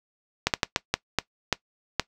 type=slowing click train; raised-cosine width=0.2 ms; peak=-3 dBFS; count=8; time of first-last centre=0.47-1.997 s; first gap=68 ms; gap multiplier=1.38; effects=noise-tail reverb RT60 0.1 s tail -20 dB re dry